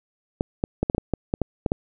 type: clicks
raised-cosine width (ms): 2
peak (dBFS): -8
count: 11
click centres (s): 0.409 / 0.639 / 0.83 / 0.899 / 0.948 / 0.981 / 1.137 / 1.339 / 1.417 / 1.662 / 1.719
effects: none